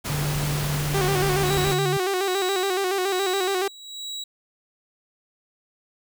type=noise; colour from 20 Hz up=pink; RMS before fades=-29 dBFS; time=0.04-1.75 s; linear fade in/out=20 ms
type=tone; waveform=sine; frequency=146.5 Hz; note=D3; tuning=4 cents flat; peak=-24 dBFS; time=0.1-1.97 s; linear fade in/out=0 ms
type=tone with vibrato; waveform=sawtooth; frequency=380.2 Hz; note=F#4; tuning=47 cents sharp; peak=-18 dBFS; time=0.94-3.68 s; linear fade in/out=5 ms; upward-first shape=square; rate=7.1 Hz; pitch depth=64 cents each way
type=tone with tremolo; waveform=35% pulse; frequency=3884 Hz; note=B7; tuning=30 cents flat; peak=-28 dBFS; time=1.45-4.24 s; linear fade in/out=5 ms; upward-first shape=sine; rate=1.2 Hz; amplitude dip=75%
effects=none